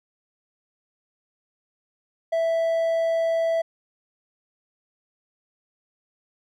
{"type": "tone", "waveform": "triangle", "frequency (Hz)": 659.3, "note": "E5", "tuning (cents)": 0, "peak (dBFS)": -18, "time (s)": [2.32, 3.62], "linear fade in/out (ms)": 10, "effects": []}